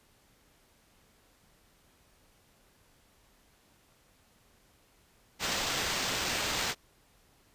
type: noise with sample-and-hold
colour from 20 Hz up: white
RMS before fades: -32 dBFS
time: 5.39-6.75 s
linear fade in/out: 50 ms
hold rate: 11025 Hz
effects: pink hiss -65 dBFS RMS until 7.54 s + resampled to 32000 Hz